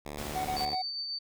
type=tone; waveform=5% pulse; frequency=73.42 Hz; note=D2; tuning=in tune; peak=-27 dBFS; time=0.05-0.75 s; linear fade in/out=10 ms
type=noise; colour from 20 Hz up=pink; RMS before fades=-40 dBFS; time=0.18-0.65 s; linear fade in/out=0 ms
type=tone bursts; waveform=triangle; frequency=747 Hz; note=F#5; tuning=16 cents sharp; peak=-28 dBFS; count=4; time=0.35-0.822 s; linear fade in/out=10 ms; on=100 ms; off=24 ms
type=tone with tremolo; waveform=sine; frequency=4571 Hz; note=D8; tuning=48 cents flat; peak=-32 dBFS; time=0.56-1.19 s; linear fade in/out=10 ms; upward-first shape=sine; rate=7.4 Hz; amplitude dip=30%
effects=none